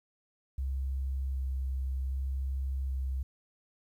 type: tone with vibrato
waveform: sine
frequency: 66.3 Hz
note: C2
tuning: 23 cents sharp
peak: -30 dBFS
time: 0.58-3.23 s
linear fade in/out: 5 ms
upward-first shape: square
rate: 0.65 Hz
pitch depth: 11 cents each way
effects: 11-bit